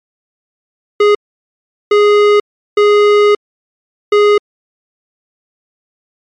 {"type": "tone bursts at uneven times", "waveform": "square", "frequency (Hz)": 414.6, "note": "G#4", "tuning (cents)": -3, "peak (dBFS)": -6, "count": 4, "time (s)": [[1, 1.15], [1.91, 2.4], [2.77, 3.35], [4.12, 4.38]], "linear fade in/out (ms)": 5, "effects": ["low-pass 3000 Hz 12 dB/octave", "MP3 96 kbps"]}